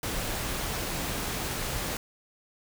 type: noise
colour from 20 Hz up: pink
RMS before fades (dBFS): -32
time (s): 0.03-1.97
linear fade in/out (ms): 2
effects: none